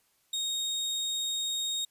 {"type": "tone", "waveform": "30% pulse", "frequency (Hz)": 3729, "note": "A#7", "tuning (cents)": 0, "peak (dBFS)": -27, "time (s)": [0.33, 1.85], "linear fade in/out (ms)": 5, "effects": ["white hiss -70 dBFS RMS until 1.9 s", "resampled to 32000 Hz"]}